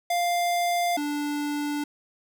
square tone pair in turn, 698.5 / 292.7 Hz, F5 / D4, 0 / -6 cents, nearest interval octave + minor third, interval 1506 cents, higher first, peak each -23 / -27 dBFS, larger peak first, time 0.1-0.97 / 0.97-1.84 s, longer neither, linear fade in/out 5 ms, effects none

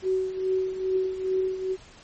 sine tone with tremolo, 376 Hz, F#4, 28 cents sharp, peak -20 dBFS, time 0.02-1.77 s, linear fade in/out 50 ms, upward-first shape triangle, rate 2.4 Hz, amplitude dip 75%, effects pink hiss -50 dBFS RMS until 2.03 s + MP3 32 kbps

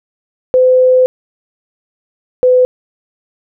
sine tone pair in turn, 510 / 504.4 Hz, C5 / B4, -44 / +36 cents, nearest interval unison, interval 20 cents, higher first, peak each -5 dBFS, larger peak neither, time 0.54-1.06 / 2.43-2.65 s, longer first, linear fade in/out 0 ms, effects none

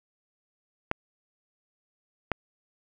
clicks, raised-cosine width 0.5 ms, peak -10 dBFS, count 2, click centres 0.914 / 2.317 s, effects none

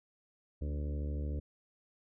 harmonic tone with a mistuned harmonic, 73.3 Hz, D2, 3 cents flat, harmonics 1 / 2 / 3 / 4 / 5 / 6 / 7 / 8, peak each -34 / -44 / -48 / -47 / -53 / -52 / -52 / -57 dBFS, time 0.61-1.4 s, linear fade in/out 10 ms, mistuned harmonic 3, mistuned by +36 cents, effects none

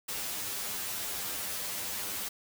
white noise with comb filter, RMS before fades -36 dBFS, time 0.08-2.29 s, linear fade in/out 10 ms, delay 10 ms, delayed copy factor +0.9, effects none

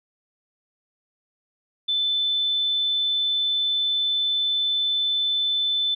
sine tone, 3520 Hz, A7, in tune, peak -20 dBFS, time 1.88-5.95 s, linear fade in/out 10 ms, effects none

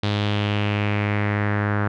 sawtooth tone with low-pass filter sweep, 103.4 Hz, G#2, 7 cents flat, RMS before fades -22 dBFS, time 0.03-1.88 s, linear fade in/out 5 ms, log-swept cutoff 3800 to 1500 Hz, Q 3.2, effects none

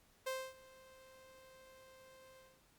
sawtooth tone with ADSR envelope, 523.3 Hz, C5, in tune, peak -33 dBFS, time 0.26-2.62 s, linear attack 12 ms, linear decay 260 ms, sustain -22 dB, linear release 240 ms, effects pink hiss -70 dBFS RMS until 2.78 s + Opus 48 kbps

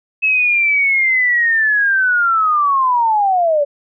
sine linear sweep, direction down, 2596 to 560 Hz, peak -11 dBFS, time 0.22-3.65 s, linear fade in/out 20 ms, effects none

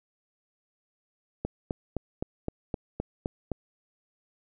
click train, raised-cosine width 2 ms, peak -16 dBFS, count 9, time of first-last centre 1.45-3.517 s, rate 3.87 Hz, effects none

